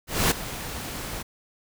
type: noise with ADSR envelope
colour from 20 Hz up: pink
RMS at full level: -19 dBFS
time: 0.07-1.23 s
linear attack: 240 ms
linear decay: 11 ms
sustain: -15 dB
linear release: 15 ms
effects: none